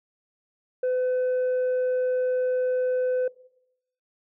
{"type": "tone", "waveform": "sine", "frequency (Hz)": 506, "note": "B4", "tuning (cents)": 42, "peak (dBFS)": -19, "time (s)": [0.83, 3.28], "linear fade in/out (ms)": 5, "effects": ["noise-tail reverb RT60 0.8 s tail -22 dB re dry", "tanh soft clip ceiling -21 dBFS"]}